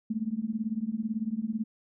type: tone with tremolo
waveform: sine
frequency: 220 Hz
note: A3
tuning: in tune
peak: -24 dBFS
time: 0.1-1.64 s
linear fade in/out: 5 ms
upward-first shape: triangle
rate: 18 Hz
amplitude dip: 100%
effects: none